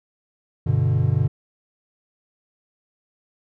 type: chord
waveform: triangle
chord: G major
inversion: none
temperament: equal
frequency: 98 / 123.47 / 146.83 Hz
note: G2 / B2 / D3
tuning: 0 / 0 / 0 cents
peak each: -20 / -18 / -20 dBFS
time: 0.66-1.28 s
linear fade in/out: 10 ms
effects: none